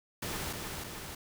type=noise with echo; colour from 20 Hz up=pink; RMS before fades=-37 dBFS; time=0.22-0.53 s; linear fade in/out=5 ms; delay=310 ms; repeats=2; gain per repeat=-3 dB; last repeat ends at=1.15 s; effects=none